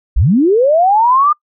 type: linear sweep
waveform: sine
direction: up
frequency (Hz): 36.32 to 1225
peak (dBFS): -7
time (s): 0.16-1.33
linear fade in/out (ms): 10
effects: noise-tail reverb RT60 0.1 s tail -26 dB re dry